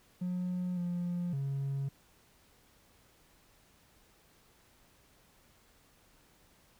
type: tone with pitch steps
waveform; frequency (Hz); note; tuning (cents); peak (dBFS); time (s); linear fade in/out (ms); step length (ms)
triangle; 180.2 / 175.5 / 137.8; F#3 / F3 / C#3; -45 / +9 / -10; -29; 0.21-1.89; 10; 560
effects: tanh soft clip ceiling -27 dBFS + pink hiss -65 dBFS RMS until 6.79 s